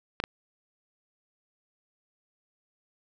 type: clicks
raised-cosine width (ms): 0.3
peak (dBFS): -12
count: 2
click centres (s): 0.201 / 0.239
effects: none